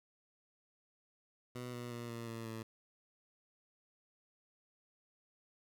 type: tone with pitch steps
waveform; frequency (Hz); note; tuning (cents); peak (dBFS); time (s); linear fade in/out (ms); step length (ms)
15% pulse; 123.47 / 121.14 / 118.85 / 116.61 / 114.41 / 112.25; B2 / B2 / A#2 / A#2 / A#2 / A2; 0 / -33 / +34 / +1 / -32 / +35; -36; 1.55-2.63; 5; 180
effects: none